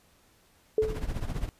sine tone with exponential decay, 434.5 Hz, A4, 22 cents flat, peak -18 dBFS, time 0.78-1.1 s, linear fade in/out 2 ms, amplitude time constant 68 ms
brown noise with tremolo, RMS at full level -29 dBFS, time 0.82-1.49 s, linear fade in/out 0 ms, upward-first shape triangle, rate 15 Hz, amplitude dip 80%
effects pink hiss -63 dBFS RMS until 1.59 s + resampled to 32000 Hz

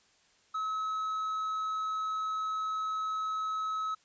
triangle tone, 1287 Hz, E6, 42 cents flat, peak -29 dBFS, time 0.54-3.95 s, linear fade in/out 10 ms, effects white hiss -66 dBFS RMS until 4.04 s + resampled to 16000 Hz

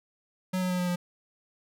square tone with pitch steps, 185 / 182.98 / 180.98 / 179.01 / 177.05 Hz, F#3 / F#3 / F#3 / F3 / F3, 0 / -19 / -38 / +43 / +24 cents, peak -27 dBFS, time 0.53-0.96 s, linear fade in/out 10 ms, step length 86 ms, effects none

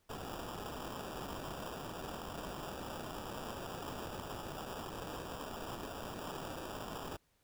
violet noise with sample-and-hold, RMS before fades -44 dBFS, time 0.09-7.17 s, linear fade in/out 10 ms, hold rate 2100 Hz, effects pink hiss -75 dBFS RMS until 7.43 s

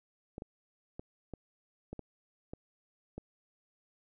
clicks, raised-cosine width 2 ms, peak -28 dBFS, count 8, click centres 0.381 / 0.421 / 0.995 / 1.337 / 1.93 / 1.993 / 2.535 / 3.18 s, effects none

